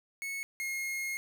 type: tone pair in turn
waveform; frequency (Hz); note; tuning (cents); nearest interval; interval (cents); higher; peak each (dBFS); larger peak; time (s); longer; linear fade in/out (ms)
45% pulse; 2200 / 2150; C#7 / C7; -14 / +47; unison; 39; first; -35 / -33; second; 0.22-0.43 / 0.6-1.17; second; 0
effects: none